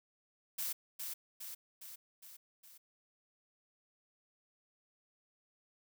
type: noise with echo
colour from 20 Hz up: blue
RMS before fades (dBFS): -38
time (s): 0.58-0.73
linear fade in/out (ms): 10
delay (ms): 410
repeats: 5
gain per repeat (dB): -4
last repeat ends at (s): 2.78
effects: none